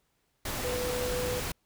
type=tone in noise; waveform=sine; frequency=496.2 Hz; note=B4; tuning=8 cents sharp; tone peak=-31 dBFS; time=0.64-1.4 s; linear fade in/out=5 ms; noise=pink; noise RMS=-34 dBFS; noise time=0.45-1.52 s; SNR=0 dB; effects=pink hiss -74 dBFS RMS until 1.65 s